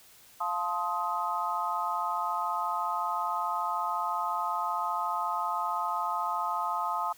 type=chord; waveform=sine; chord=F dominant seventh; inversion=none; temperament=just; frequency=698.5 / 873.1 / 1047.7 / 1257.2 Hz; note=F5 / A5 / C6 / Eb6; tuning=0 / -14 / +2 / +18 cents; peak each=-36 / -33 / -34 / -32 dBFS; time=0.4-7.13 s; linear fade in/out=10 ms; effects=white hiss -56 dBFS RMS until 7.17 s